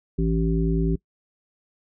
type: harmonic tone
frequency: 55 Hz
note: A1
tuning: in tune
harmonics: 1 / 3 / 5 / 7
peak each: -23 / -23 / -28 / -28 dBFS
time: 0.18-0.96 s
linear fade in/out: 10 ms
effects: noise-tail reverb RT60 0.1 s tail -22 dB re dry